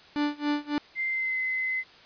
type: tone with tremolo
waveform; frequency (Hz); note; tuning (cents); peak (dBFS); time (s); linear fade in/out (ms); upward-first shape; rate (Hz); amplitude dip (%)
45% pulse; 293.7; D4; 0; -23; 0.16-0.78; 0; sine; 3.6; 95
type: tone with pitch glide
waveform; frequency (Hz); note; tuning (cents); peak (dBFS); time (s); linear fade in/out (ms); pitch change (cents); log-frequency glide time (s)
sine; 2087 to 2046; C7 to C7; -5 to -39; -26; 0.95-1.84; 50; -34; 1.08-1.39
effects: white hiss -52 dBFS RMS until 2.05 s + resampled to 11025 Hz